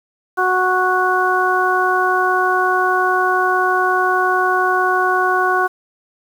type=harmonic tone; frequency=368.8 Hz; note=F#4; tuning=6 cents flat; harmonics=1 / 2 / 3 / 4; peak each=-20 / -19 / -18 / -18 dBFS; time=0.37-5.68 s; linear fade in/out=20 ms; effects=7-bit